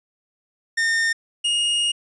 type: tone pair in turn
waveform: 45% pulse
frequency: 1822 / 2858 Hz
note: A#6 / F7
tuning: -40 / +39 cents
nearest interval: minor sixth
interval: 779 cents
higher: second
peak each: -18 dBFS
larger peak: neither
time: 0.77-1.13 / 1.44-1.92 s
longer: second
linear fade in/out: 10 ms
effects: resampled to 22050 Hz